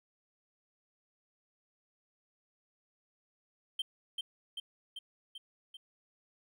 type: tone with echo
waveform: triangle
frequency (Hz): 3134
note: G7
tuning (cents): -1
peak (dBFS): -30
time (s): 3.79-3.82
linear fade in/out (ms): 5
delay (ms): 390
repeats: 5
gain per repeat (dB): -3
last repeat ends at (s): 5.77
effects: none